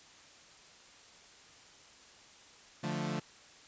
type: chord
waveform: sawtooth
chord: D minor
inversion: none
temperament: equal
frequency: 146.83 / 174.61 / 220 Hz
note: D3 / F3 / A3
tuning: 0 / 0 / 0 cents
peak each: -34 dBFS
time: 2.83-3.2 s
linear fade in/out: 10 ms
effects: white hiss -57 dBFS RMS until 3.67 s + resampled to 16000 Hz